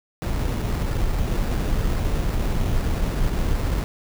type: noise with sample-and-hold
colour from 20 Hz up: brown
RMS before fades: -22 dBFS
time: 0.22-3.84 s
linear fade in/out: 0 ms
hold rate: 3150 Hz
effects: none